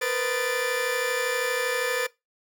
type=tone cluster; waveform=40% pulse; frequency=473.4 / 506 / 1239 / 1750 / 2361 Hz; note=A#4 / B4 / D#6 / A6 / D7; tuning=+27 / +42 / -8 / -10 / +9 cents; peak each=-30 / -28 / -36 / -29 / -33 dBFS; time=0.01-2.07 s; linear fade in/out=10 ms; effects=noise-tail reverb RT60 0.2 s tail -20 dB re dry